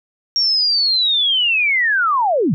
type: linear sweep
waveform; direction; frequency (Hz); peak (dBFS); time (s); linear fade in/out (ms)
sine; down; 5600 to 123.47; -13; 0.36-2.54; 0
effects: none